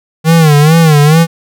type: tone with vibrato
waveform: square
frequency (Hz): 155.56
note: D#3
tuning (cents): 0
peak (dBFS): -4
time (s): 0.24-1.27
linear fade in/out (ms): 50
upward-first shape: sine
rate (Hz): 2.3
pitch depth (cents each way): 120
effects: none